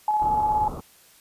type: tone with tremolo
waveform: sine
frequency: 850 Hz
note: G#5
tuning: 40 cents sharp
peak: -18 dBFS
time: 0.08-0.68 s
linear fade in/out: 2 ms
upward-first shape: square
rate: 17 Hz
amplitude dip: 30%
type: low-pass noise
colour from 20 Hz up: pink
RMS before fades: -34 dBFS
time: 0.21-0.81 s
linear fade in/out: 10 ms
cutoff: 1300 Hz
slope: 96 dB/octave
effects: white hiss -54 dBFS RMS until 1.2 s + resampled to 32000 Hz